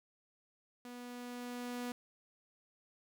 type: tone with level ramp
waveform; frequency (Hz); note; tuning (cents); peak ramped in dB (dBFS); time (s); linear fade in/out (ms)
sawtooth; 244.6; B3; -16; -43 to -34; 0.85-1.92; 2
effects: none